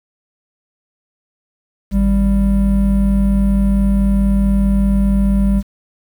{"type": "tone pair together", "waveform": "triangle", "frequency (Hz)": [52.26, 197.3], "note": ["G#1", "G3"], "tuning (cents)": [12, 11], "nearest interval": "octave + major seventh", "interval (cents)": 2299, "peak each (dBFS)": [-12, -11], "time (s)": [1.91, 5.63], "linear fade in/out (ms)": 50, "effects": ["7-bit"]}